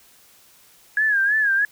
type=tone with vibrato; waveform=sine; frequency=1661.2 Hz; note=G#6; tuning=in tune; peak=-16 dBFS; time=0.97-1.65 s; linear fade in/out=2 ms; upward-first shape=sine; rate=3.1 Hz; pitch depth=98 cents each way; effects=white hiss -53 dBFS RMS until 1.71 s